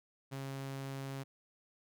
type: tone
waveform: sawtooth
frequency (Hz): 136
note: C#3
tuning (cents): -33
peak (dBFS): -36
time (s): 0.31-1.24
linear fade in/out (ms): 20
effects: none